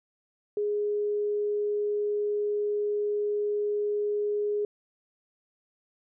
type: tone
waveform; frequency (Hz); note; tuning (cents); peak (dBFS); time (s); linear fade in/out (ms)
sine; 415.1; G#4; -1; -25; 0.57-4.65; 2
effects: none